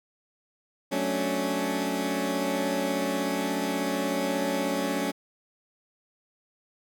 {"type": "chord", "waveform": "20% pulse", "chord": "D major seventh", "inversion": "first", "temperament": "equal", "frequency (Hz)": [185, 220, 277.2, 293.7], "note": ["F#3", "A3", "C#4", "D4"], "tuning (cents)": [0, 0, 0, 0], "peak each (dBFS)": [-28, -28, -24, -30], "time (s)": [0.91, 5.12], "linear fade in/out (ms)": 20, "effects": []}